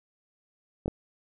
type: clicks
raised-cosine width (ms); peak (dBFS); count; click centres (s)
2; -17; 2; 0.859 / 0.88
effects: none